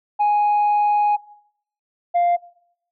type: tone pair in turn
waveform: sine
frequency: 830.6 / 697.8 Hz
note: G#5 / F5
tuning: 0 / -2 cents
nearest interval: minor third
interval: 302 cents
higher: first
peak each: -12 dBFS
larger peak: neither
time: 0.19-1.17 / 2.14-2.37 s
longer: first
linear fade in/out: 20 ms
effects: noise-tail reverb RT60 0.7 s tail -21 dB re dry + tanh soft clip ceiling -13 dBFS